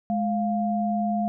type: tone pair together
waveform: sine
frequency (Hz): 210.3 / 700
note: G#3 / F5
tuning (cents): +22 / +4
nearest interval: octave + major sixth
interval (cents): 2082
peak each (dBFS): -24 / -26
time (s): 0.1-1.28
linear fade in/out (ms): 0
effects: none